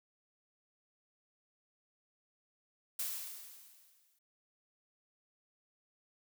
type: noise with exponential decay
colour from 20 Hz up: blue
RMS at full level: -36 dBFS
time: 2.99-4.19 s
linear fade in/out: 5 ms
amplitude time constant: 260 ms
effects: none